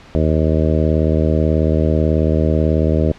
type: harmonic tone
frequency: 78.3 Hz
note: D#2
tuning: 11 cents sharp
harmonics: 1 / 2 / 3 / 4 / 5 / 6 / 7 / 8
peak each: -16 / -19 / -21 / -22 / -23 / -24 / -24 / -25 dBFS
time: 0.15-3.12 s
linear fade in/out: 0 ms
effects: pink hiss -42 dBFS RMS until 3.18 s + low-pass 4000 Hz 12 dB/octave